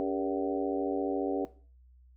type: harmonic tone with a mistuned harmonic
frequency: 94.4 Hz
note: F#2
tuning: 35 cents sharp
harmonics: 3 / 4 / 5 / 6 / 7 / 8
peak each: -32 / -34 / -36 / -38 / -39 / -40 dBFS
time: 0-1.45 s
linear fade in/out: 0 ms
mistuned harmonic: 4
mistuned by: +74 cents
effects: noise-tail reverb RT60 0.4 s tail -17 dB re dry + added 62 Hz sine -55 dBFS peak until 2.16 s